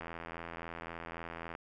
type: click train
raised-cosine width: 0.5 ms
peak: -27 dBFS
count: 130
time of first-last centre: 0.01-1.551 s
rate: 83.7 Hz
effects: none